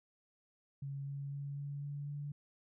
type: tone with pitch steps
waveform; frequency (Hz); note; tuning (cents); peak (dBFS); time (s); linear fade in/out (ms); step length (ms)
sine; 139 / 140.13 / 141.27 / 142.41 / 143.57 / 144.74; C#3 / C#3 / C#3 / C#3 / D3 / D3; +5 / +19 / +33 / +47 / -39 / -25; -39; 0.82-2.32; 5; 250
effects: none